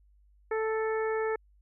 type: harmonic tone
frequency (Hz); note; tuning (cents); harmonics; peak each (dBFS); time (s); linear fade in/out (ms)
440; A4; 0; 1 / 2 / 3 / 4 / 5; -28 / -37 / -39 / -39 / -44; 0.51-1.36; 5
effects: added 50 Hz sine -59 dBFS peak until 1.61 s